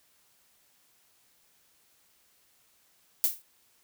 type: noise with exponential decay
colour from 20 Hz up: violet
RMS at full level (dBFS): -21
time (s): 3.24-3.42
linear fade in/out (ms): 0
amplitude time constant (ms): 39
effects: white hiss -66 dBFS RMS until 3.83 s